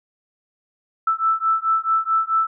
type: beating tone pair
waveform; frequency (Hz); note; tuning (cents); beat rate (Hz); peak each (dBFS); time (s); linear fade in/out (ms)
sine; 1318.5 / 1323.1; E6 / E6; 0 / +6; 4.6; -20; 1.07-2.47; 5
effects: none